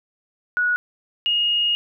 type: tone pair in turn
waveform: sine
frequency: 1462 / 2862 Hz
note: F#6 / F7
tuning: -21 / +42 cents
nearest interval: octave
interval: 1163 cents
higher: second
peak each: -17 dBFS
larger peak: neither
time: 0.57-0.76 / 1.26-1.75 s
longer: second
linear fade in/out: 0 ms
effects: none